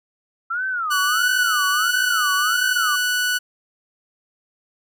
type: tone with vibrato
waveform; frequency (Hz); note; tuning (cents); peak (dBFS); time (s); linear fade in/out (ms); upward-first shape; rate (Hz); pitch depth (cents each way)
sine; 1318.5; E6; 0; -21; 0.5-2.96; 10; sine; 1.5; 270
type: tone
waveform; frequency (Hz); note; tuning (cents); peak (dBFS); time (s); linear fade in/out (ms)
sawtooth; 1480; F#6; 0; -15; 0.9-3.39; 20
effects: none